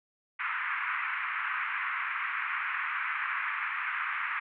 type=band-pass noise; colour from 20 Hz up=pink; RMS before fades=-33 dBFS; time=0.39-4.4 s; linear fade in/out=10 ms; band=1100 to 2400 Hz; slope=48 dB/octave; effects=none